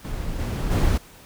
brown noise with level steps, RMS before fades -29 / -25 / -19 dBFS, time 0.04-0.98 s, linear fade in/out 10 ms, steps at 0.38 / 0.7 s, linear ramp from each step 20 ms, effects pink hiss -48 dBFS RMS until 1.25 s

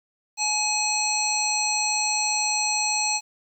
harmonic tone, 847 Hz, G#5, 34 cents sharp, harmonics 1 / 3 / 5 / 7 / 9, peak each -28 / -28 / -28 / -28 / -28 dBFS, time 0.37-3.21 s, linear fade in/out 50 ms, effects 9-bit

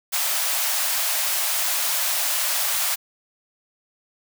white high-pass noise, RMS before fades -23 dBFS, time 0.12-2.96 s, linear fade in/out 20 ms, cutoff 560 Hz, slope 96 dB/octave, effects none

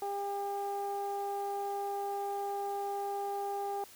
sawtooth tone with low-pass filter, 401.2 Hz, G4, 40 cents sharp, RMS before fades -36 dBFS, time 0.02-3.84 s, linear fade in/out 2 ms, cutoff 820 Hz, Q 3.5, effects white hiss -55 dBFS RMS until 3.95 s

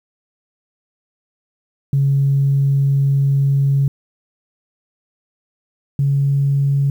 sine tone pair in turn, 138.59 / 139.63 Hz, C#3 / C#3, 0 / +13 cents, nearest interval unison, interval 13 cents, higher second, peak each -11 / -12 dBFS, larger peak first, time 1.93-3.88 / 5.99-6.9 s, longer first, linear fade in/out 2 ms, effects tanh soft clip ceiling -7 dBFS + 8-bit

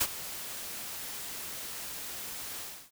white noise with ADSR envelope, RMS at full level -25 dBFS, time 0-2.91 s, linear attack 14 ms, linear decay 51 ms, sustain -15 dB, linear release 310 ms, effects none

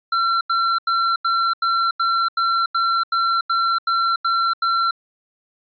square tone bursts, 1358 Hz, F6, 49 cents flat, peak -17 dBFS, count 13, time 0.12-4.91 s, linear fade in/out 5 ms, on 290 ms, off 85 ms, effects resampled to 11025 Hz

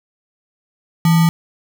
sine tone with sample-and-hold, 164.81 Hz, E3, in tune, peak -9 dBFS, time 1.05-1.29 s, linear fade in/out 2 ms, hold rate 1050 Hz, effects none

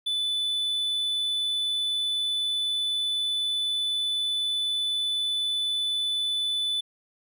triangle tone, 3492 Hz, A7, 14 cents flat, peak -23 dBFS, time 0.06-6.81 s, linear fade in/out 10 ms, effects none

